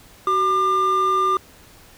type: tone pair together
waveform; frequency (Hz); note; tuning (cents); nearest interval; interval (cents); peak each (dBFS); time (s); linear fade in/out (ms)
triangle; 377.3 / 1198; F#4 / D6; +34 / +34; octave + minor sixth; 2000; -21 / -14; 0.27-1.37; 2
effects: tanh soft clip ceiling -10 dBFS + pink hiss -48 dBFS RMS until 1.97 s